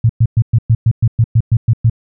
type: tone bursts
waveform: sine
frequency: 114 Hz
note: A#2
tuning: 38 cents flat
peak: -6 dBFS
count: 12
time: 0.04-1.898 s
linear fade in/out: 5 ms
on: 54 ms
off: 110 ms
effects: none